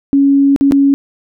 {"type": "tone with dropouts", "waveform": "sine", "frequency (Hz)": 278, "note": "C#4", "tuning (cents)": 5, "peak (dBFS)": -6, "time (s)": [0.13, 0.94], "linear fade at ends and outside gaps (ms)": 0, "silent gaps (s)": [[0.562, 0.61], [0.711, 0.721]], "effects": []}